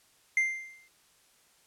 triangle tone with exponential decay, 2093 Hz, C7, in tune, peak -19 dBFS, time 0.37-0.88 s, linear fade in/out 2 ms, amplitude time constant 110 ms, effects white hiss -64 dBFS RMS until 1.66 s + low-pass 11000 Hz 12 dB/octave

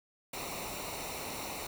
pink noise with comb filter, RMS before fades -40 dBFS, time 0.33-1.67 s, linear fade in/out 5 ms, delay 0.61 ms, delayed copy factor -0.65, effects none

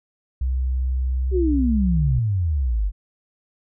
sine tone, 64.1 Hz, C2, 35 cents flat, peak -19 dBFS, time 0.41-2.19 s, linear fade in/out 5 ms
sine exponential sweep, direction down, 392 to 45.07 Hz, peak -18 dBFS, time 1.31-2.92 s, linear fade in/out 50 ms
effects none

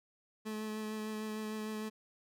30% pulse tone with vibrato, 215.7 Hz, A3, 34 cents flat, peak -35 dBFS, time 0.45-1.9 s, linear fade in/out 20 ms, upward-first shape triangle, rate 6.6 Hz, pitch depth 18 cents each way, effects none

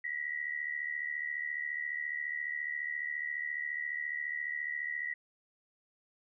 sine tone pair together, 1903.5 / 1978 Hz, A#6 / B6, +36 / +2 cents, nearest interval minor second, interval 66 cents, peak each -37 / -37 dBFS, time 0.04-5.14 s, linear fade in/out 5 ms, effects none

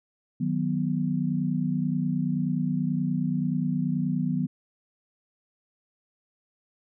sine chord, B major, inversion first, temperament equal, 155.56 / 185 / 246.9 Hz, D#3 / F#3 / B3, 0 / 0 / 0 cents, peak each -28 dBFS, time 0.4-4.47 s, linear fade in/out 10 ms, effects none

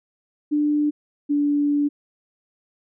sine tone pair in turn, 296.4 / 290.1 Hz, D4 / D4, +16 / -21 cents, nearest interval unison, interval 37 cents, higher first, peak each -17 dBFS, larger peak neither, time 0.51-0.91 / 1.29-1.89 s, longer second, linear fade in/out 20 ms, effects none

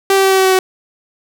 sawtooth tone with pitch steps, 389.8 / 387.3 / 384.9 / 382.4 / 380 / 377.6 / 375.2 Hz, G4 / G4 / G4 / G4 / F#4 / F#4 / F#4, -10 / -21 / -32 / -43 / +46 / +35 / +24 cents, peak -5 dBFS, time 0.1-0.59 s, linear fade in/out 2 ms, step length 70 ms, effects none

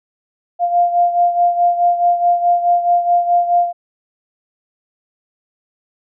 sine beating tone pair, 698.5 / 703.2 Hz, F5 / F5, 0 / +12 cents, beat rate 4.7 Hz, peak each -12 / -18 dBFS, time 0.59-3.73 s, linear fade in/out 50 ms, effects none

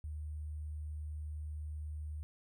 sine tone with sample-and-hold, 75.9 Hz, D#2, 42 cents flat, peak -39 dBFS, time 0.04-2.23 s, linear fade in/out 0 ms, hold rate 8820 Hz, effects none

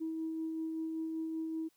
sine tone with tremolo, 321.5 Hz, E4, 43 cents flat, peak -33 dBFS, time 0-1.69 s, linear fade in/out 20 ms, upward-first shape sine, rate 5.2 Hz, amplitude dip 25%, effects tanh soft clip ceiling -29 dBFS + white hiss -73 dBFS RMS until 1.76 s

